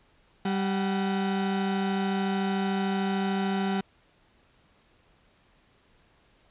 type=tone pair together; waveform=35% pulse; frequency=195.13 / 747 Hz; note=G3 / F#5; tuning=-8 / +16 cents; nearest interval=octave + major seventh; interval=2324 cents; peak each=-24 / -33 dBFS; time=0.45-3.81 s; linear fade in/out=5 ms; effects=pink hiss -63 dBFS RMS until 6.5 s + resampled to 8000 Hz